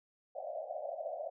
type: band-pass noise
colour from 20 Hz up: pink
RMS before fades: -41 dBFS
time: 0.35-1.3 s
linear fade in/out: 10 ms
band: 550 to 730 Hz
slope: 96 dB/octave
effects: none

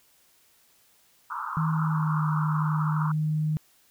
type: band-pass noise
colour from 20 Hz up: white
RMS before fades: -33 dBFS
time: 1.3-3.12 s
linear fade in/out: 5 ms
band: 900 to 1400 Hz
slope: 96 dB/octave
type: tone with pitch glide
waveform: sine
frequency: 158.8 to 154.1 Hz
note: D#3 to D#3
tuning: +36 to -16 cents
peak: -23 dBFS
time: 1.57-3.57 s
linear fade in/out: 0 ms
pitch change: -52 cents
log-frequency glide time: 1.73-2.21 s
effects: white hiss -62 dBFS RMS until 3.9 s

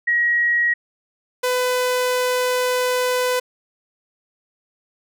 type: tone pair in turn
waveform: sine / sawtooth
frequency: 1900 / 501.1 Hz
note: A#6 / B4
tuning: +33 / +25 cents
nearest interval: octave + major seventh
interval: 2308 cents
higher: first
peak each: -15 / -14 dBFS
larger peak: second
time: 0.07-0.74 / 1.43-3.4 s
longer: second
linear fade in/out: 10 ms
effects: none

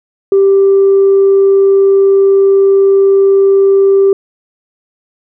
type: tone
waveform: sine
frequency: 392 Hz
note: G4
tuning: in tune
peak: -3 dBFS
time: 0.32-4.13 s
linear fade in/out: 2 ms
effects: tanh soft clip ceiling -1 dBFS

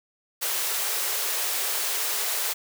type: high-pass noise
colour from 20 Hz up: white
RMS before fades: -27 dBFS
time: 0.41-2.54 s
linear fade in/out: 20 ms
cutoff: 370 Hz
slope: 48 dB/octave
effects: none

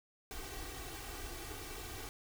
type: noise with comb filter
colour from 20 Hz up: pink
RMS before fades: -45 dBFS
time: 0.31-2.09 s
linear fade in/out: 0 ms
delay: 2.6 ms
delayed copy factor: +0.9
effects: none

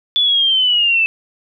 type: linear sweep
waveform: sine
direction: down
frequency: 3471 to 2619 Hz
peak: -11 dBFS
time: 0.16-1.06 s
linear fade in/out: 0 ms
effects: none

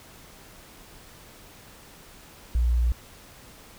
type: tone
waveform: sine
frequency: 59.5 Hz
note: A#1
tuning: 36 cents sharp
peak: -18 dBFS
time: 2.55-2.92 s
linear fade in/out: 0 ms
effects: tanh soft clip ceiling -15 dBFS + pink hiss -49 dBFS RMS until 3.78 s

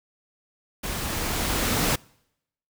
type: noise with level ramp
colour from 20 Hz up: pink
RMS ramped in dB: -31 to -22 dBFS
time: 0.83-1.96 s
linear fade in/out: 10 ms
effects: noise-tail reverb RT60 0.8 s tail -26 dB re dry

